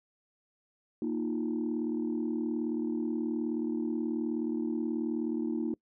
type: chord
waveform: sine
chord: Bb suspended fourth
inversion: none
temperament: just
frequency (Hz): 233.1 / 310.8 / 349.6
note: Bb3 / Eb4 / F4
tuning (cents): 0 / -2 / +2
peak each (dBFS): -32 / -32 / -35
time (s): 1.02-5.74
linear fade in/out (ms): 2
effects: noise-tail reverb RT60 0.1 s tail -25 dB re dry + tanh soft clip ceiling -23 dBFS